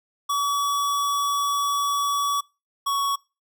square tone pair in turn, 1138 / 1117.2 Hz, C#6 / C#6, +45 / +13 cents, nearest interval unison, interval 32 cents, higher first, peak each -22 dBFS, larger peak neither, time 0.29-2.41 / 2.86-3.16 s, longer first, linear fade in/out 10 ms, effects noise-tail reverb RT60 0.3 s tail -25 dB re dry

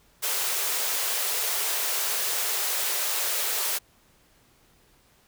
white high-pass noise, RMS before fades -27 dBFS, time 0.22-3.79 s, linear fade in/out 20 ms, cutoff 370 Hz, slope 96 dB/octave, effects pink hiss -61 dBFS RMS until 5.27 s

